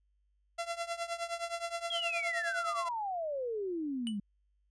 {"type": "tone with tremolo", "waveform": "sawtooth", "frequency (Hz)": 680, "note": "F5", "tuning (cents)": -46, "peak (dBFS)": -28, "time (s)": [0.58, 2.89], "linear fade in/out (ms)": 10, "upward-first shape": "triangle", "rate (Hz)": 9.6, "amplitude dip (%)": 90}
{"type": "exponential sweep", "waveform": "sine", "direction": "down", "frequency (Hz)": [3348, 196], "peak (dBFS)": -33, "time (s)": [1.9, 4.2], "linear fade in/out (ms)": 5}
{"type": "tone with exponential decay", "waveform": "square", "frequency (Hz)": 2964, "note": "F#7", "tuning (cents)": 2, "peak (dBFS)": -35, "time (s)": [4.07, 4.18], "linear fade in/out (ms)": 0, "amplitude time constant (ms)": 23}
{"effects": ["added 50 Hz sine -70 dBFS peak until 4.7 s", "resampled to 22050 Hz"]}